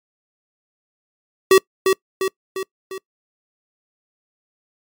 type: tone with echo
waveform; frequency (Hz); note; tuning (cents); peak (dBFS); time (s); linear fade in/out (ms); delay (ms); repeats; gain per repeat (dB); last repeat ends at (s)
square; 381.5; G4; -47; -8; 1.51-1.58; 2; 350; 4; -5; 2.98
effects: noise-tail reverb RT60 0.1 s tail -24 dB re dry + MP3 96 kbps